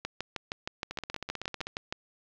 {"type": "two click trains", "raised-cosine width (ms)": 0.2, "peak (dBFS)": [-15, -18], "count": [13, 13], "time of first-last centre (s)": [[0.05, 1.925], [0.91, 1.669]], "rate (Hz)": [6.4, 15.8], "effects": ["low-pass 5000 Hz 12 dB/octave", "9-bit"]}